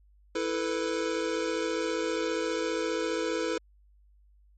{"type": "chord", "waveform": "square", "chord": "E suspended fourth", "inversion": "none", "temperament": "just", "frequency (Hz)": [329.6, 439.5, 494.4], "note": ["E4", "A4", "B4"], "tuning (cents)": [0, -2, 2], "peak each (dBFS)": [-33, -33, -33], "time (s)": [0.35, 3.58], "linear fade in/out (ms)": 5, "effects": ["added 50 Hz sine -57 dBFS peak until 4.57 s", "MP3 32 kbps"]}